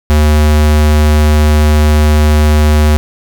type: tone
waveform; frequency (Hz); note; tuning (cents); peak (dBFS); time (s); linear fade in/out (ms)
square; 75.6; D#2; -49; -6; 0.1-2.97; 0
effects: none